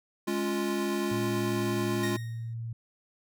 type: chord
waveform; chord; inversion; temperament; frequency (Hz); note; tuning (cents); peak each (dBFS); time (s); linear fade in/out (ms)
square; Db major; second; equal; 207.7 / 277.2 / 349.2; Ab3 / Db4 / F4; 0 / 0 / 0; -33 / -36 / -31; 0.27-2.17; 10
type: tone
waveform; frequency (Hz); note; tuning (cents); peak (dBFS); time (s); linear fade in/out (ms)
sine; 115; A#2; -23; -33; 1.11-2.73; 5
type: tone with exponential decay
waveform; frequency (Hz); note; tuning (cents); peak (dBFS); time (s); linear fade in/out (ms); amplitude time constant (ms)
sawtooth; 1863; A#6; -2; -29; 2.03-2.54; 5; 110
effects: none